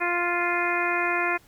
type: harmonic tone with a mistuned harmonic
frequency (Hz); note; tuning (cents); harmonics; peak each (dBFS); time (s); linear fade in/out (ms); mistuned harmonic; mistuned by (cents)
349.2; F4; 0; 1 / 2 / 3 / 4 / 5 / 6 / 7; -30 / -30 / -30 / -30 / -30 / -30 / -30; 0-1.38; 20; 7; +15
effects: pink hiss -57 dBFS RMS until 1.47 s + Opus 48 kbps